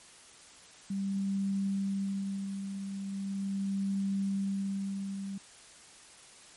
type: tone with tremolo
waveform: sine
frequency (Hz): 196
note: G3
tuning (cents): 0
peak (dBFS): -28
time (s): 0.9-5.38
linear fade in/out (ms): 5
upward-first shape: sine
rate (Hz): 0.39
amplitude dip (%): 55
effects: white hiss -54 dBFS RMS until 6.56 s + MP3 48 kbps